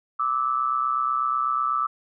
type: tone pair together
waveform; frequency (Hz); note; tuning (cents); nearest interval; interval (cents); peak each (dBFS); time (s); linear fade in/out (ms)
sine; 1174.7 / 1302.8; D6 / E6; 0 / -21; major second; 179; -24; 0.19-1.87; 10
effects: none